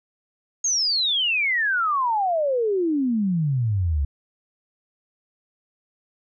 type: exponential sweep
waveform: sine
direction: down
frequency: 6645 to 67.4 Hz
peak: -19 dBFS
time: 0.64-4.05 s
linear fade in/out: 5 ms
effects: none